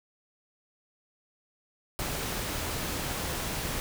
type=noise; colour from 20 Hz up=pink; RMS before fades=-33 dBFS; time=1.99-3.8 s; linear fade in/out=0 ms; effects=none